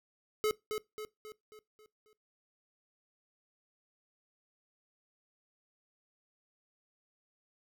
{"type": "tone with echo", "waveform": "square", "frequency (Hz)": 428.5, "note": "A4", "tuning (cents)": -46, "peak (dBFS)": -28, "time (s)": [0.44, 0.51], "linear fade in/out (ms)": 0, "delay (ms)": 270, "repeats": 6, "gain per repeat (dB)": -6, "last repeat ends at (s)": 2.13, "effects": ["noise-tail reverb RT60 0.2 s tail -21 dB re dry"]}